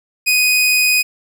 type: tone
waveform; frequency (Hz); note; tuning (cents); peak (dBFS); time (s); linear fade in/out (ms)
sawtooth; 2494; D#7; +3; -8; 0.26-1.03; 20
effects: none